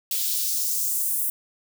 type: noise with high-pass filter sweep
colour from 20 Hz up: blue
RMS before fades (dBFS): -25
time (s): 0.11-1.3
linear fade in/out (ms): 2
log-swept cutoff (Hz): 3100 to 11000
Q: 1.4
effects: none